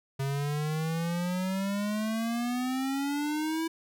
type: exponential sweep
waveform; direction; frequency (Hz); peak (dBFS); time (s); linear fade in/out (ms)
square; up; 135.1 to 329.6; -29; 0.19-3.68; 10
effects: none